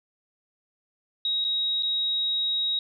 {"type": "tone with dropouts", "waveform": "sine", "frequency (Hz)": 3800, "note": "A#7", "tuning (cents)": 33, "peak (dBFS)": -23, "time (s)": [1.25, 2.79], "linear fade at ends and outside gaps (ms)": 2, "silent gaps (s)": [[1.443, 1.448], [1.825, 1.831]], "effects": []}